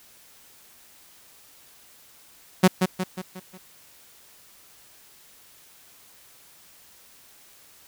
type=tone with echo; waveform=sawtooth; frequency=185 Hz; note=F#3; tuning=in tune; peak=-8 dBFS; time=2.63-2.68 s; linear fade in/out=10 ms; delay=180 ms; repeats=5; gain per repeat=-6 dB; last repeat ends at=3.58 s; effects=white hiss -53 dBFS RMS until 7.87 s